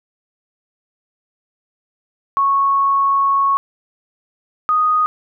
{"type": "tone pair in turn", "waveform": "sine", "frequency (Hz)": [1104, 1242.1], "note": ["C#6", "D#6"], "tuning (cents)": [-7, -3], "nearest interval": "major second", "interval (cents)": 204, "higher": "second", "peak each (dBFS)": -12, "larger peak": "neither", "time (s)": [[2.37, 3.57], [4.69, 5.06]], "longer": "first", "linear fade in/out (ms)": 0, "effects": []}